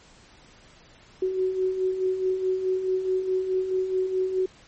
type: beating tone pair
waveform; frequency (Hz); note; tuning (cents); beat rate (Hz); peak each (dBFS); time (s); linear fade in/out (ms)
sine; 370 / 374.7; F#4 / F#4; 0 / +22; 4.7; -31 / -23; 1.22-4.46; 5
effects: pink hiss -53 dBFS RMS until 4.67 s + MP3 32 kbps